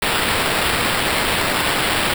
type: noise with sample-and-hold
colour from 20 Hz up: white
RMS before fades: -19 dBFS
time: 0.02-2.14 s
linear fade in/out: 5 ms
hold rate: 6300 Hz
effects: none